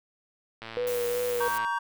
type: click train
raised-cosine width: 0.3 ms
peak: -23 dBFS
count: 117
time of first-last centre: 0.62-1.647 s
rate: 113 Hz
type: tone with vibrato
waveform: sine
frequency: 486.5 Hz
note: B4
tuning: 26 cents flat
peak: -26 dBFS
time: 0.77-1.48 s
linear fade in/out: 0 ms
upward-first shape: sine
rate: 2.7 Hz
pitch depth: 23 cents each way
type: noise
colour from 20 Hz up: blue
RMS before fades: -38 dBFS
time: 0.87-1.58 s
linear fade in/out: 2 ms
type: chord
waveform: triangle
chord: G diminished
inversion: first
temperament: just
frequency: 940.8 / 1128.9 / 1568 Hz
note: Bb5 / Db6 / G6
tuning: +16 / +31 / 0 cents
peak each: -27 / -31 / -30 dBFS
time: 1.4-1.79 s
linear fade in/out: 10 ms
effects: none